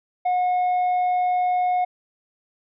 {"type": "tone with tanh clipping", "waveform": "sine", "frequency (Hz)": 725, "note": "F#5", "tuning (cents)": -35, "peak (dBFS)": -19, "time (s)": [0.25, 1.85], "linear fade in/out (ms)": 10, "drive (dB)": 3, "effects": []}